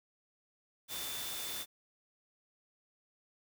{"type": "tone in noise", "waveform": "sine", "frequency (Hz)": 3536, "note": "A7", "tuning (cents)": 8, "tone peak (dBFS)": -44, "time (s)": [0.88, 1.66], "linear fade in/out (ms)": 50, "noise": "white", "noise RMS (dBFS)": -41, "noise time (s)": [0.88, 1.66], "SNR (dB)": -6, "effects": []}